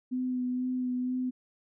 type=tone with vibrato; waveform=sine; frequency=252 Hz; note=B3; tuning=35 cents sharp; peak=-28 dBFS; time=0.11-1.31 s; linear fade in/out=20 ms; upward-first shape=sine; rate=2.1 Hz; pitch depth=17 cents each way; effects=none